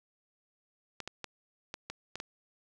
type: clicks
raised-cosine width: 0.2 ms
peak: -21 dBFS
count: 7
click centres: 1.003 / 1.076 / 1.243 / 1.741 / 1.9 / 2.156 / 2.201 s
effects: none